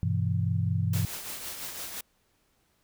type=chord; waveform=sine; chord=E minor; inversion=first; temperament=just; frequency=98.89 / 123.61 / 164.81 Hz; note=G2 / B2 / E3; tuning=+16 / +2 / 0 cents; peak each=-27 / -30 / -30 dBFS; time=0.03-1.05 s; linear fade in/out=0 ms
type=noise with tremolo; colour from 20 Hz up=white; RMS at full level=-36 dBFS; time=0.93-2.01 s; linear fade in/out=5 ms; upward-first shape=triangle; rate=5.9 Hz; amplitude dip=50%
effects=pink hiss -70 dBFS RMS until 2.83 s